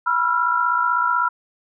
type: tone cluster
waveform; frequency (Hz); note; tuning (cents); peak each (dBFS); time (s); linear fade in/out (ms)
sine; 979 / 1339 / 1395; B5 / E6 / F6; -15 / +27 / -2; -21; 0.06-1.29; 10
effects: none